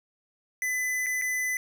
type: tone with dropouts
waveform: square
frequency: 2008 Hz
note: B6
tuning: 28 cents sharp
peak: -27 dBFS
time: 0.62-1.57 s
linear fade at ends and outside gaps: 1 ms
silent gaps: 1.062-1.066 / 1.215-1.22 s
effects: none